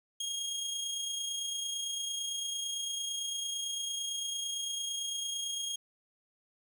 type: tone with amplitude modulation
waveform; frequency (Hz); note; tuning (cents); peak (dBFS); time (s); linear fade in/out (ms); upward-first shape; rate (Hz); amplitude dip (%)
25% pulse; 3257; G#7; -34; -29; 0.2-5.76; 5; sine; 28.9; 35
effects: none